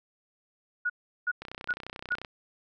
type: tone bursts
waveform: sine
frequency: 1457 Hz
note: F#6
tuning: 27 cents flat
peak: -25 dBFS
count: 4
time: 0.85-2.152 s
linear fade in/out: 10 ms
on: 48 ms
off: 370 ms
type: click train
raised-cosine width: 0.3 ms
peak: -23 dBFS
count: 27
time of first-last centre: 1.42-2.248 s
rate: 31.4 Hz
effects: none